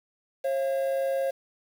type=tone pair together; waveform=triangle; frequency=540 / 681.5 Hz; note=C#5 / F5; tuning=-45 / -43 cents; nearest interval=major third; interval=402 cents; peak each=-23 / -31 dBFS; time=0.44-1.31 s; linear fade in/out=10 ms; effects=8-bit